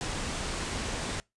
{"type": "low-pass noise", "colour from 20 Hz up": "pink", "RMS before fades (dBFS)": -34, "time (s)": [0.01, 1.2], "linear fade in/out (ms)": 0, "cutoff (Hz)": 9400, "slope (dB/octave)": 48, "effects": ["noise-tail reverb RT60 0.2 s tail -24 dB re dry", "resampled to 24000 Hz"]}